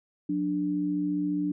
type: tone pair together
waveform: sine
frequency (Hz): 180.2 / 294.8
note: F#3 / D4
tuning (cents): -45 / +7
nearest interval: major sixth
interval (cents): 852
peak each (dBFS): -32 / -26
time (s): 0.29-1.52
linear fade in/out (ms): 5
effects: none